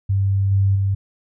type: tone with level steps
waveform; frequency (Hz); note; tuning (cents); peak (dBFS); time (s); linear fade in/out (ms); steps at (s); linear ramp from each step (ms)
sine; 98; G2; 0; -15 / -13 / -16; 0.09-0.95; 10; 0.51 / 0.75; 10
effects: none